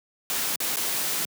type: noise with dropouts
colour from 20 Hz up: white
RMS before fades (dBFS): -27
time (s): 0.3-1.25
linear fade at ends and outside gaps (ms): 0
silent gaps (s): 0.558-0.603 / 0.759-0.769
effects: high-pass 150 Hz 12 dB/octave